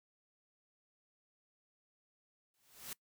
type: noise with exponential growth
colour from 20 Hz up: white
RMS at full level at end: -42 dBFS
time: 2.54-2.93 s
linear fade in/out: 2 ms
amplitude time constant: 83 ms
effects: noise-tail reverb RT60 0.1 s tail -22 dB re dry